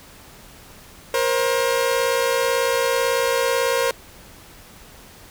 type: tone pair together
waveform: sawtooth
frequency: 474.4 / 532.5 Hz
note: A#4 / C5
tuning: +30 / +30 cents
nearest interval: major second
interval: 200 cents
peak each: -17 dBFS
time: 1.14-3.91 s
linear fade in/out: 2 ms
effects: pink hiss -45 dBFS RMS until 5.3 s